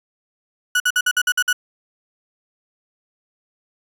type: tone bursts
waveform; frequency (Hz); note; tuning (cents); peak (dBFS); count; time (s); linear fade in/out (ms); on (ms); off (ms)
35% pulse; 1471; F#6; -11; -13; 8; 0.75-1.529; 5; 51; 53
effects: resampled to 32000 Hz